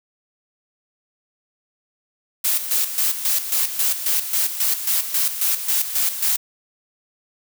blue noise with tremolo, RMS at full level -19 dBFS, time 2.44-6.37 s, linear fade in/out 10 ms, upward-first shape square, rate 3.7 Hz, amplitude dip 65%, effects none

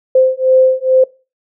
sine beating tone pair, 518 / 520.3 Hz, C5 / C5, -17 / -10 cents, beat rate 2.3 Hz, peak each -11 dBFS, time 0.15-1.04 s, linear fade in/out 5 ms, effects noise-tail reverb RT60 0.3 s tail -21 dB re dry

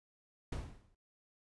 brown noise with exponential decay, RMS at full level -35 dBFS, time 0.52-0.95 s, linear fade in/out 5 ms, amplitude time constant 93 ms, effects noise-tail reverb RT60 0.1 s tail -23 dB re dry + resampled to 24000 Hz

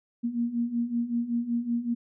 sine beating tone pair, 233.1 / 238.4 Hz, A#3 / A#3, 0 / +39 cents, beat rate 5.3 Hz, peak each -31 / -27 dBFS, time 0.23-1.95 s, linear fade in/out 20 ms, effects none

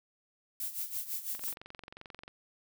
violet noise with tremolo, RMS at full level -35 dBFS, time 0.6-1.54 s, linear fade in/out 2 ms, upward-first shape sine, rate 6 Hz, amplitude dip 75%
click train, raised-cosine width 0.3 ms, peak -30 dBFS, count 22, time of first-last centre 1.35-2.279 s, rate 22.6 Hz
effects none

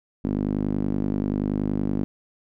sawtooth tone with band-pass filter, 50.5 Hz, G#1, 48 cents flat, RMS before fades -25 dBFS, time 0.24-2.04 s, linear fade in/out 0 ms, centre 250 Hz, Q 2.6, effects none

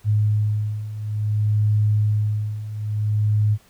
sine beating tone pair, 105.4 / 105.97 Hz, G#2 / G#2, +26 / +35 cents, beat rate 0.57 Hz, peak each -23 / -19 dBFS, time 0.04-3.58 s, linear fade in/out 50 ms, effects pink hiss -55 dBFS RMS until 3.69 s

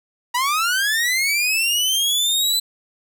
sawtooth linear sweep, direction up, 949 to 4038 Hz, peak -14 dBFS, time 0.34-2.6 s, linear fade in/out 10 ms, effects none

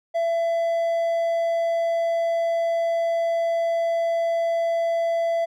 triangle tone, 670 Hz, E5, 28 cents sharp, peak -18 dBFS, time 0.14-5.46 s, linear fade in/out 20 ms, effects none

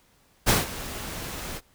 pink noise with ADSR envelope, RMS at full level -18 dBFS, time 0.46-1.61 s, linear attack 32 ms, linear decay 160 ms, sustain -17 dB, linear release 44 ms, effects pink hiss -62 dBFS RMS until 1.74 s

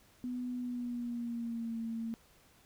sine tone with pitch glide, 248.1 to 227.5 Hz, B3 to A#3, +8 to -42 cents, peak -35 dBFS, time 0.24-2.14 s, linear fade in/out 0 ms, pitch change -150 cents, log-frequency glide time 0.55-1.79 s, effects pink hiss -64 dBFS RMS until 2.65 s

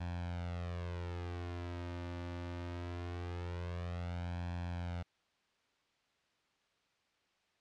sawtooth tone with flanger, 87.31 Hz, F2, in tune, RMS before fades -41 dBFS, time 0-5.03 s, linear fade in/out 10 ms, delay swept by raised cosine 1.2 to 3.4 ms, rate 0.22 Hz, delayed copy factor +0.75, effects white hiss -75 dBFS RMS until 7.6 s + low-pass 4000 Hz 12 dB/octave

